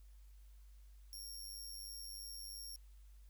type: tone with amplitude modulation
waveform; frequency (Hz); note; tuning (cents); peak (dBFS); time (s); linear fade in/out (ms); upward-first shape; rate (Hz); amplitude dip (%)
20% pulse; 5530; F8; -18; -39; 1.13-2.76; 0; sine; 103; 60
effects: added 50 Hz sine -56 dBFS peak until 3.29 s + white hiss -75 dBFS RMS until 3.29 s